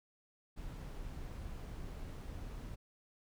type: noise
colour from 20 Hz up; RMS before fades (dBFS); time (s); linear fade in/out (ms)
brown; -45; 0.56-2.76; 20
effects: none